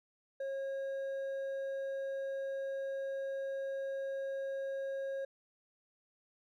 sine tone with hard clipping, 543 Hz, C#5, 36 cents flat, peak -37 dBFS, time 0.4-5.25 s, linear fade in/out 5 ms, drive 4 dB, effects none

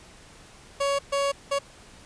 30% pulse tone bursts at uneven times, 559 Hz, C#5, 14 cents sharp, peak -20 dBFS, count 3, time 0.8-0.99 / 1.12-1.32 / 1.51-1.59 s, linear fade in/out 10 ms, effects pink hiss -50 dBFS RMS until 2.05 s + resampled to 22050 Hz

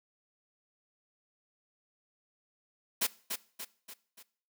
white noise with echo, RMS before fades -29 dBFS, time 3.01-3.07 s, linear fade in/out 10 ms, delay 290 ms, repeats 4, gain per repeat -6 dB, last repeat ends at 4.23 s, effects noise-tail reverb RT60 0.5 s tail -20 dB re dry + high-pass 200 Hz 12 dB/octave

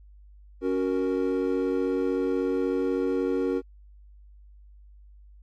triangle chord, F# major, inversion second, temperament equal, 277.2 / 370 / 466.2 Hz, C#4 / F#4 / A#4, 0 / 0 / 0 cents, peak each -26 dBFS, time 0.61-3.62 s, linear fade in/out 50 ms, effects added 50 Hz sine -48 dBFS peak until 5.42 s + AAC 48 kbps

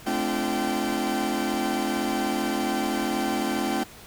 40% pulse tone cluster, 214.2 / 256.7 / 292.4 / 344.5 / 772 Hz, A3 / C4 / D4 / F4 / G5, -46 / -33 / -7 / -24 / -27 cents, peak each -30 dBFS, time 0.06-3.84 s, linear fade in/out 10 ms, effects pink hiss -46 dBFS RMS until 4.06 s

